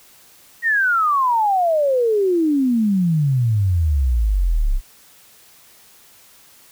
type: exponential sweep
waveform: sine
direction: down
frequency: 1905 to 31.05 Hz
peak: -14 dBFS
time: 0.62-4.81 s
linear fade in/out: 50 ms
effects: white hiss -49 dBFS RMS until 6.71 s